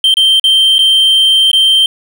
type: tone with dropouts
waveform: triangle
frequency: 3136 Hz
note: G7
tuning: in tune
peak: -4 dBFS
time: 0.04-1.86 s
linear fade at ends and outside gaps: 2 ms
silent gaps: 0.141-0.169 / 0.397-0.44 / 0.783-0.79 / 1.515-1.531 s
effects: none